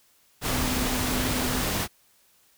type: tone in noise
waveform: sine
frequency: 252.3 Hz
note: B3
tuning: 37 cents sharp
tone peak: -30 dBFS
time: 0.47-1.64 s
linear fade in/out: 50 ms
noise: pink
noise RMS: -27 dBFS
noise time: 0.41-1.88 s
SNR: -6 dB
effects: white hiss -62 dBFS RMS until 2.57 s